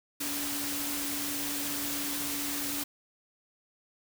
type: tone in noise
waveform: sine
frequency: 287 Hz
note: D4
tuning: 40 cents flat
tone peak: -38 dBFS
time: 0.2-2.84 s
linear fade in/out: 10 ms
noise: white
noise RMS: -34 dBFS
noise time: 0.2-2.84 s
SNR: -7 dB
effects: none